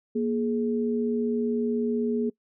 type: tone pair together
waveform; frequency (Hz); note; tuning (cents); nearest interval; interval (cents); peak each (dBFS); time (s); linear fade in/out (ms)
sine; 236.1 / 420.4; A#3 / G#4; +22 / +21; minor seventh; 999; -25 / -27; 0.15-2.3; 10
effects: noise-tail reverb RT60 0.1 s tail -22 dB re dry